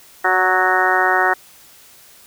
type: harmonic tone with a mistuned harmonic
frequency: 185 Hz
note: F#3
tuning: in tune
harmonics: 2 / 3 / 4 / 5 / 6 / 7 / 8 / 9 / 10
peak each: -23 / -27 / -19 / -23 / -23 / -23 / -20 / -26 / -19 dBFS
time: 0.24-1.34 s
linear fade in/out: 10 ms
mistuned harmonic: 3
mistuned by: +23 cents
effects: white hiss -46 dBFS RMS until 2.26 s